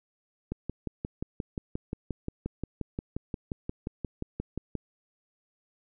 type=click train; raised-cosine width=3 ms; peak=-19 dBFS; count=25; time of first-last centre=0.52-4.753 s; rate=5.67 Hz; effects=none